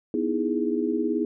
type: chord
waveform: sine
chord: E major seventh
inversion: second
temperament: equal with one note detuned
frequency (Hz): 246.9 / 311.1 / 329.6 / 413.9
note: B3 / D#4 / E4 / G#4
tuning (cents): 0 / 0 / 0 / -6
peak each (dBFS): -28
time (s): 0.14-1.25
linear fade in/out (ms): 2
effects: none